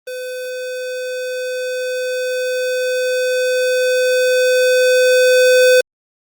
square tone with level ramp, 506 Hz, B4, 42 cents sharp, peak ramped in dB -25 to -8 dBFS, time 0.07-5.81 s, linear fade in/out 5 ms, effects Opus 24 kbps

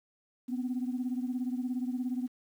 sine beating tone pair, 246.9 / 263.9 Hz, B3 / C4, 0 / +15 cents, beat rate 17 Hz, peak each -31 / -35 dBFS, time 0.48-2.28 s, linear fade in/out 20 ms, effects tanh soft clip ceiling -25 dBFS + 10-bit

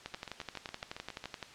two click trains, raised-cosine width 0.2 ms, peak -24 / -21 dBFS, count 9 / 17, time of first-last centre 0.14-1.24 / 0.06-1.428 s, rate 7.27 / 11.7 Hz, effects white hiss -53 dBFS RMS until 1.54 s + low-pass 5000 Hz 12 dB/octave

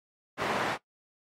white band-pass noise, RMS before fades -30 dBFS, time 0.37-0.78 s, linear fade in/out 50 ms, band 160 to 1400 Hz, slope 12 dB/octave, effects noise-tail reverb RT60 0.1 s tail -17 dB re dry + MP3 64 kbps

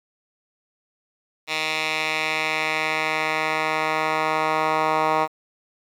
10% pulse tone with band-pass filter sweep, 156.6 Hz, D#3, 11 cents sharp, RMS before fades -23 dBFS, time 1.47-5.28 s, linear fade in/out 50 ms, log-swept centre 3000 to 1100 Hz, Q 1.6, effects 8-bit

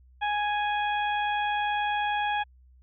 harmonic tone, 830.6 Hz, G#5, in tune, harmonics 1 / 2 / 3 / 4, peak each -26 / -32 / -36 / -38 dBFS, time 0.21-2.44 s, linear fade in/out 20 ms, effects added 63 Hz sine -53 dBFS peak until 2.82 s

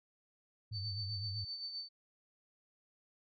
sine tone with vibrato, 102.1 Hz, G#2, 29 cents flat, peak -39 dBFS, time 0.71-1.45 s, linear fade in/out 10 ms, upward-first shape sine, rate 7.9 Hz, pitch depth 110 cents each way
sine tone with tremolo, 4541 Hz, C#8, 41 cents sharp, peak -38 dBFS, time 0.72-1.89 s, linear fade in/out 50 ms, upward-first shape sine, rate 7.8 Hz, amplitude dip 50%
effects MP3 32 kbps

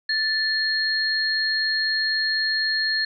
sine tone pair together, 1760 / 4254 Hz, A6 / C8, 0 / +28 cents, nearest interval octave + minor third, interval 1528 cents, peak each -23 dBFS, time 0.09-3.05 s, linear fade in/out 5 ms, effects none

